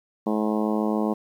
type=harmonic tone; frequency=107.3 Hz; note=A2; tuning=43 cents flat; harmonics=2 / 3 / 4 / 5 / 6 / 7 / 8 / 9 / 10; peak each=-24 / -28 / -30 / -32 / -34 / -35 / -36 / -37 / -38 dBFS; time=0.26-1.14 s; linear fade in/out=10 ms; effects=9-bit